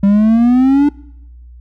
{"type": "exponential sweep", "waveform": "triangle", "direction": "up", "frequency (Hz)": [196, 294.2], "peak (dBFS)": -5, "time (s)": [0.03, 0.89], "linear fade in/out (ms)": 5, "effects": ["noise-tail reverb RT60 0.9 s tail -25 dB re dry", "added 60 Hz sine -34 dBFS peak until 1.6 s"]}